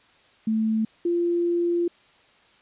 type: tone pair in turn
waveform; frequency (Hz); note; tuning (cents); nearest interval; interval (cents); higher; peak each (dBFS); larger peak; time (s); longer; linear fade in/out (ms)
sine; 220 / 345.1; A3 / F4; 0 / -21; minor sixth; 779; second; -20; neither; 0.47-0.85 / 1.05-1.88; second; 5
effects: white hiss -57 dBFS RMS until 2.61 s + resampled to 8000 Hz